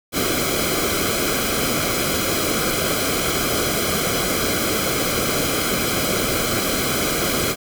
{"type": "noise with comb filter", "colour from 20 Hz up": "pink", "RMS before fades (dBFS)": -21, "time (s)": [0.12, 7.56], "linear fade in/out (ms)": 50, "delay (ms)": 1.1, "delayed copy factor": -0.75, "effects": []}